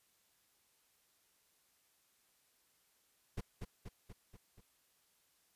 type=noise with echo; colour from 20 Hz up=brown; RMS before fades=-39 dBFS; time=3.37-3.41 s; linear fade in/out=10 ms; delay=240 ms; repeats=5; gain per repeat=-4 dB; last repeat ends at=4.61 s; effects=white hiss -74 dBFS RMS until 5.55 s + resampled to 32000 Hz